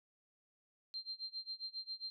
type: tone with tremolo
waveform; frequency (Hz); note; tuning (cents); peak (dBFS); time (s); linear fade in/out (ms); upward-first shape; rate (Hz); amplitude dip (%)
sine; 4161; C8; -10; -39; 0.94-2.1; 0; sine; 7.4; 95
effects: none